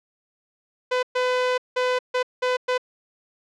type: tone bursts at uneven times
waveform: sawtooth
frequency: 503 Hz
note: B4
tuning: 32 cents sharp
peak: -16 dBFS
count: 6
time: 0.91-1.03 / 1.15-1.58 / 1.76-1.99 / 2.14-2.23 / 2.42-2.57 / 2.68-2.78 s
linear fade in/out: 10 ms
effects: low-pass 4000 Hz 12 dB/octave